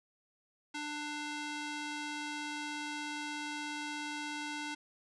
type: tone with band-pass filter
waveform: square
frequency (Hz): 297.2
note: D4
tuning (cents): +21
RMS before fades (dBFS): -40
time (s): 0.74-4.75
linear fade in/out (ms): 10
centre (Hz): 2900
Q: 0.52
effects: resampled to 24000 Hz